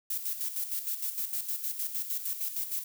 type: noise with tremolo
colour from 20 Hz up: violet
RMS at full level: -32 dBFS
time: 0.1-2.84 s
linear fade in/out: 5 ms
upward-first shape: square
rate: 6.5 Hz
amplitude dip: 60%
effects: none